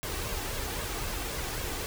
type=noise with flanger; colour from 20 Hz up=pink; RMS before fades=-34 dBFS; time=0.03-1.86 s; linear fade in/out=0 ms; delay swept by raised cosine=1.8 to 2.64 ms; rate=3.8 Hz; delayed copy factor=+0.5; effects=none